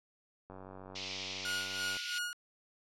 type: click train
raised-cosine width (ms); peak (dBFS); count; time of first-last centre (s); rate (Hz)
1; -35; 140; 0.5-1.968; 94.7
type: band-pass noise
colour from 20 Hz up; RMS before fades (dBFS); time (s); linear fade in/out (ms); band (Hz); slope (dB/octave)
pink; -42; 0.95-2.19; 10; 2200 to 5800; 48
type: tone with tremolo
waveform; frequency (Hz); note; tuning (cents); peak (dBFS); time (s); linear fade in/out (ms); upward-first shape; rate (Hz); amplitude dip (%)
sawtooth; 1439; F#6; -49; -30; 1.45-2.33; 0; sine; 3; 70
effects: low-pass 11000 Hz 12 dB/octave